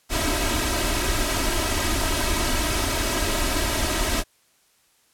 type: noise with comb filter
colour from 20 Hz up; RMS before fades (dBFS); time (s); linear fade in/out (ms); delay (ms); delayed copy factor
pink; -23; 0.09-4.24; 50; 3.1; +0.75
effects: white hiss -62 dBFS RMS until 5.13 s + low-pass 12000 Hz 12 dB/octave